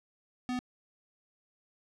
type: tone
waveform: square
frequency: 250 Hz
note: B3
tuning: 21 cents sharp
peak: -32 dBFS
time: 0.49-0.59 s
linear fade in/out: 0 ms
effects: low-pass 6000 Hz 12 dB/octave